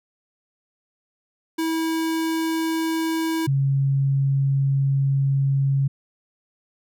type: tone pair in turn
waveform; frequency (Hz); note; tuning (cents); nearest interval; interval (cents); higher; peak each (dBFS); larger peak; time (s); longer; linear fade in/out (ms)
square / sine; 324.2 / 137.3; E4 / C#3; -29 / -16; octave + minor third; 1487; first; -22 / -17; second; 1.58-3.47 / 3.47-5.88; second; 10
effects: none